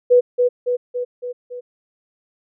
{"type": "tone with echo", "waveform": "sine", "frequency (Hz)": 492.1, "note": "B4", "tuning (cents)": -6, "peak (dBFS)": -8, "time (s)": [0.1, 0.21], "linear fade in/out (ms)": 20, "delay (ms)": 280, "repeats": 5, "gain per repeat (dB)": -4, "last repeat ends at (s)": 1.61, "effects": []}